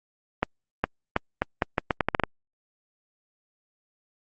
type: accelerating click train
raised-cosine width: 0.5 ms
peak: -6 dBFS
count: 12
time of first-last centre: 0.43-2.236 s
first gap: 410 ms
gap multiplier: 0.79
effects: Opus 32 kbps